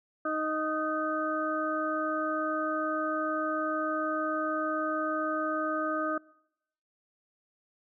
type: harmonic tone with a mistuned harmonic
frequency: 311.1 Hz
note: D#4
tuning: in tune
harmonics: 1 / 2 / 4 / 5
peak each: -34 / -33 / -32 / -37 dBFS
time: 0.25-6.18 s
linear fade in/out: 5 ms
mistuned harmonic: 5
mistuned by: -27 cents
effects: noise-tail reverb RT60 0.8 s tail -24 dB re dry